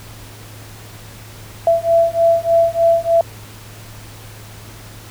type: beating tone pair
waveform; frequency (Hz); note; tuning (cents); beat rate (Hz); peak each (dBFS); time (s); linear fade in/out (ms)
sine; 668 / 671.3; E5 / E5; +23 / +31; 3.3; -14; 1.67-3.21; 2
effects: added 107 Hz sine -37 dBFS peak until 5.1 s + pink hiss -39 dBFS RMS until 5.1 s